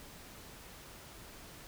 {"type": "silence", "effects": ["pink hiss -52 dBFS RMS until 1.67 s"]}